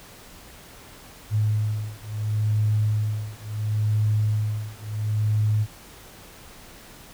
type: beating tone pair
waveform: sine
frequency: 106.4 / 107.12 Hz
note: G#2 / A2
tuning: +42 / -46 cents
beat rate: 0.72 Hz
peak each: -24 dBFS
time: 1.3-5.67 s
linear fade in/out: 50 ms
effects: pink hiss -46 dBFS RMS until 7.13 s